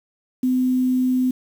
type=tone; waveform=sine; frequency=254.7 Hz; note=C4; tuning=46 cents flat; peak=-16 dBFS; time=0.43-1.31 s; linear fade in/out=5 ms; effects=7-bit